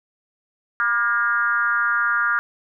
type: tone with frequency modulation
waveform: sine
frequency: 1417 Hz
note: F6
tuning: 25 cents sharp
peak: -17 dBFS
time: 0.8-2.39 s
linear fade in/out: 0 ms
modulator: 221 Hz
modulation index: 1.1
effects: none